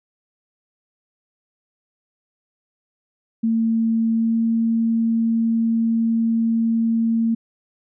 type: tone with pitch glide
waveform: sine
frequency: 226.1 to 227.7 Hz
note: A3 to A#3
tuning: +47 to -40 cents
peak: -16 dBFS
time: 3.43-7.35 s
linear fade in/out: 10 ms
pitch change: +13 cents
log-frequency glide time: 4.13-4.38 s
effects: none